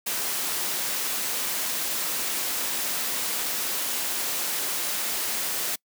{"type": "noise", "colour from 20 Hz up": "white", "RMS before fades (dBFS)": -28, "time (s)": [0.06, 5.76], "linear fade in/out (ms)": 10, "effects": ["noise-tail reverb RT60 0.1 s tail -26 dB re dry", "high-pass 200 Hz 12 dB/octave"]}